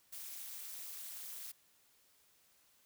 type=noise with amplitude modulation; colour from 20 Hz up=blue; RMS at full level=-43 dBFS; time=0.12-1.52 s; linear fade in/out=10 ms; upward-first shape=sine; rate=225 Hz; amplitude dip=95%; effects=white hiss -70 dBFS RMS until 2.85 s